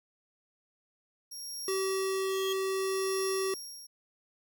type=tone with tremolo; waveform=25% pulse; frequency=5588 Hz; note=F8; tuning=in tune; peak=-31 dBFS; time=1.31-3.87 s; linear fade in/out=10 ms; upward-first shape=triangle; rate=0.64 Hz; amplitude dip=95%
type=tone; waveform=square; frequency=383.6 Hz; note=G4; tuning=37 cents flat; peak=-30 dBFS; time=1.68-3.54 s; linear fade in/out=2 ms
type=tone with exponential growth; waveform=35% pulse; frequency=3263 Hz; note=G#7; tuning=31 cents flat; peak=-31 dBFS; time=1.88-2.53 s; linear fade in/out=5 ms; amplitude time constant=140 ms
effects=none